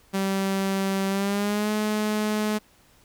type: tone with pitch glide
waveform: sawtooth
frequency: 193.9 to 212.7 Hz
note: G3 to G#3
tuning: -19 to +42 cents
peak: -19 dBFS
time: 0.13-2.59 s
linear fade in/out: 20 ms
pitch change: +161 cents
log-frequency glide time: 1.08-1.71 s
effects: pink hiss -58 dBFS RMS until 3.04 s